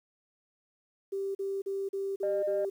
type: tone bursts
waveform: sine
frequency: 392 Hz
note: G4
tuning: in tune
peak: -30 dBFS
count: 6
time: 1.12-2.7 s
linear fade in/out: 10 ms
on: 230 ms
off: 40 ms
type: tone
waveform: sine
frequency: 606 Hz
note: D#5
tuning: 46 cents flat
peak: -27 dBFS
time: 2.23-2.65 s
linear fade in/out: 2 ms
effects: tanh soft clip ceiling -21 dBFS + 10-bit